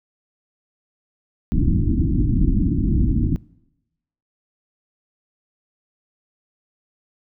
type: low-pass noise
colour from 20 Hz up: pink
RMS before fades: -18 dBFS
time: 1.52-3.36 s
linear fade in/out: 0 ms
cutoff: 330 Hz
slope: 96 dB/octave
effects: noise-tail reverb RT60 0.9 s tail -23 dB re dry